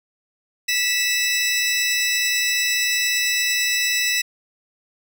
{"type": "tone pair together", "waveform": "20% pulse", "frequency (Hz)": [1965.8, 2624], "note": ["B6", "E7"], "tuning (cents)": [-9, -9], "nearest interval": "perfect fourth", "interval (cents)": 500, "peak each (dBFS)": [-16, -17], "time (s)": [0.68, 4.22], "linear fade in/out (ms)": 10, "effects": []}